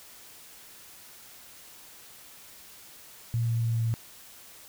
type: tone with pitch steps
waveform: sine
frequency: 116.54 / 115.73 / 114.94 / 114.14 Hz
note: A#2 / A#2 / A#2 / A#2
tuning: 0 / -12 / -24 / -36 cents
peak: -24 dBFS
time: 3.34-3.94 s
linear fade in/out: 0 ms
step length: 150 ms
effects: white hiss -50 dBFS RMS until 4.68 s